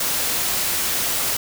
white noise, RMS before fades -22 dBFS, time 0-1.37 s, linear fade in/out 5 ms, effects none

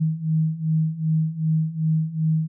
sine beating tone pair, 156.9 / 159.5 Hz, D#3 / D#3, +15 / +43 cents, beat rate 2.6 Hz, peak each -24 / -21 dBFS, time 0-2.48 s, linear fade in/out 20 ms, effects none

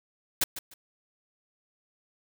white noise with echo, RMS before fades -24 dBFS, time 0.41-0.44 s, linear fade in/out 5 ms, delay 150 ms, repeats 2, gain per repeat -13 dB, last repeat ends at 0.74 s, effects none

